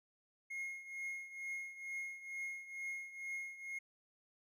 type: tone with tremolo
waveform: triangle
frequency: 2151 Hz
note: C7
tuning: 47 cents sharp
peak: -37 dBFS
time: 0.5-3.79 s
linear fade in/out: 10 ms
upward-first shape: triangle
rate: 2.2 Hz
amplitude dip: 80%
effects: none